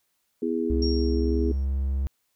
sine chord, E major, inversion second, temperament just, 247.2 / 329.6 / 412 Hz, B3 / E4 / G#4, +2 / 0 / -14 cents, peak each -28 dBFS, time 0.42-1.52 s, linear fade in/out 5 ms
triangle tone with pitch glide, 67.3 to 67.89 Hz, C2 to C#2, +49 to -35 cents, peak -21 dBFS, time 0.7-2.07 s, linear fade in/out 0 ms, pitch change +16 cents, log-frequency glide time 1.29-1.48 s
sine tone with exponential decay, 5550 Hz, F8, 12 cents flat, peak -28 dBFS, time 0.82-1.65 s, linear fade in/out 5 ms, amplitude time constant 180 ms
effects white hiss -73 dBFS RMS until 2.35 s

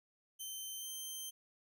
10% pulse tone with pitch glide, 3095 to 3124 Hz, G7 to G7, -23 to -7 cents, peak -35 dBFS, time 0.39-1.31 s, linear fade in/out 20 ms, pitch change +16 cents, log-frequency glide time 0.75-0.88 s, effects none

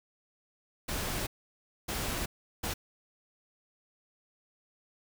pink noise bursts at uneven times, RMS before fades -34 dBFS, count 3, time 0.88-1.27 / 1.88-2.26 / 2.63-2.74 s, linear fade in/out 10 ms, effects none

